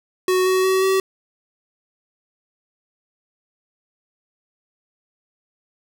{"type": "tone with pitch steps", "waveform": "square", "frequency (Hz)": [370, 374.1, 378.2, 382.4], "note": ["F#4", "F#4", "F#4", "G4"], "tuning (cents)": [0, 19, 38, -43], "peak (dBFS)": -16, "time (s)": [0.28, 1], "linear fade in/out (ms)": 2, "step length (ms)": 180, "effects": []}